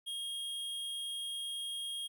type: tone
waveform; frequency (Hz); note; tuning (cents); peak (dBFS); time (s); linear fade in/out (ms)
square; 3254; G#7; -36; -38; 0.06-2.08; 20
effects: 13-bit